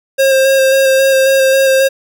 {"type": "tone with vibrato", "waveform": "square", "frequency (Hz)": 535, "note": "C5", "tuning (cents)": 38, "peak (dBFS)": -8, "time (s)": [0.18, 1.89], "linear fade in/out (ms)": 20, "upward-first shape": "square", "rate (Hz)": 3.7, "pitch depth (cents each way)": 14, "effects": []}